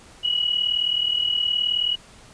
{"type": "tone pair together", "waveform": "sine", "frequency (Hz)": [2910, 2949], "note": ["F#7", "F#7"], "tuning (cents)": [-29, -6], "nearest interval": "unison", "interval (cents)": 23, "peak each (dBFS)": [-21, -25], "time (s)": [0.23, 1.96], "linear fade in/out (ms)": 20, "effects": ["pink hiss -48 dBFS RMS until 2.33 s", "resampled to 22050 Hz"]}